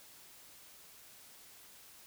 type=silence; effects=white hiss -57 dBFS RMS until 2.06 s